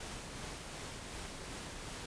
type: noise with tremolo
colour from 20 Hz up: pink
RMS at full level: -44 dBFS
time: 0-2.06 s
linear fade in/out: 5 ms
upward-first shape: sine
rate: 2.7 Hz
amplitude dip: 25%
effects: resampled to 22050 Hz